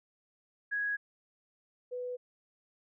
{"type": "tone pair in turn", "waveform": "sine", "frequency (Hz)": [1661.2, 495.9], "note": ["G#6", "B4"], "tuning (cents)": [0, 7], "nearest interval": "octave + major sixth", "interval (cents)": 2093, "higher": "first", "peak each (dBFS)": [-30, -35], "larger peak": "first", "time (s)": [[0.71, 0.97], [1.91, 2.17]], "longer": "neither", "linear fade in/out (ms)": 20, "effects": []}